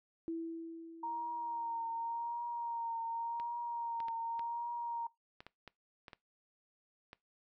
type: tone with exponential decay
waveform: sine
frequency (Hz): 329.7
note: E4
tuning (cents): 0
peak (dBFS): -35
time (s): 0.28-2.31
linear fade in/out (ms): 0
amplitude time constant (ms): 440
type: tone with vibrato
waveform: sine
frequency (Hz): 932.3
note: A#5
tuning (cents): 0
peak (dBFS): -36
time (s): 1.03-5.07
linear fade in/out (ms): 5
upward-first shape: triangle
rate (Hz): 0.88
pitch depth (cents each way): 33
type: clicks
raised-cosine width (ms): 0.3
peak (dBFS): -33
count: 10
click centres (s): 3.399 / 4.003 / 4.084 / 4.394 / 5.405 / 5.466 / 5.677 / 6.082 / 6.132 / 7.131
effects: noise-tail reverb RT60 0.2 s tail -22 dB re dry